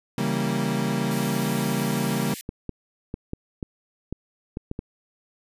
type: chord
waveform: 35% pulse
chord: C# diminished seventh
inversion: none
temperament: equal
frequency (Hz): 138.59 / 164.81 / 196 / 233.1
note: C#3 / E3 / G3 / Bb3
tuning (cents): 0 / 0 / 0 / 0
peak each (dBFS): -27 / -29 / -26 / -26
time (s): 0.18-2.34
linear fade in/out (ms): 2
type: high-pass noise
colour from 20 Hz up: white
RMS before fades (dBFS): -37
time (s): 1.11-2.41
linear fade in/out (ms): 0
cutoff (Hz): 1700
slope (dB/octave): 96
type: clicks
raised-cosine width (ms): 3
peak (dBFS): -17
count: 9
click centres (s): 2.491 / 2.693 / 3.141 / 3.334 / 3.628 / 4.126 / 4.571 / 4.714 / 4.791
effects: resampled to 32000 Hz